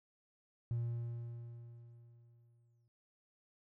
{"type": "tone with exponential decay", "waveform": "triangle", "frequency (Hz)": 118, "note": "A#2", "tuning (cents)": 22, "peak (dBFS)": -30, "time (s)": [0.71, 2.88], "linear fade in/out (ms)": 0, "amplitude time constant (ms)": 470, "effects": ["tanh soft clip ceiling -29 dBFS"]}